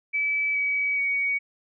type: tone with pitch steps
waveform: sine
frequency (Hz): 2300 / 2274 / 2247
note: D7 / C#7 / C#7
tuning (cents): -37 / +44 / +23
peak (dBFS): -22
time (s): 0.13-1.39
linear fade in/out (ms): 20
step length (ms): 420
effects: none